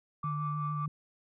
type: tone with tremolo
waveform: sine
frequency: 1168 Hz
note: D6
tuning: 10 cents flat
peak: -32 dBFS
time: 0.23-0.86 s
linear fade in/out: 5 ms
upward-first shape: triangle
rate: 5.3 Hz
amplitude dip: 40%
type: tone with vibrato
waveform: sine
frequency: 150 Hz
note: D3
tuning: 37 cents sharp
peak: -32 dBFS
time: 0.24-0.88 s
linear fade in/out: 2 ms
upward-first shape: sine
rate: 6.7 Hz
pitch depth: 21 cents each way
effects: tanh soft clip ceiling -24 dBFS